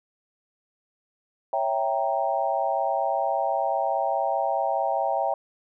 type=chord; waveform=sine; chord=C# diminished seventh; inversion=none; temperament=equal; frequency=554.4 / 659.3 / 784 / 932.3 Hz; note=C#5 / E5 / G5 / Bb5; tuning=0 / 0 / 0 / 0 cents; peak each=-29 / -27 / -26 / -30 dBFS; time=1.53-5.34 s; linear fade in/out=2 ms; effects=none